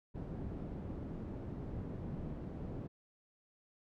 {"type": "low-pass noise", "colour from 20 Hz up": "white", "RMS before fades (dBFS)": -43, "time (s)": [0.14, 2.88], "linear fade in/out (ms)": 20, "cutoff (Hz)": 240, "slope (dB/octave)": 12, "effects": []}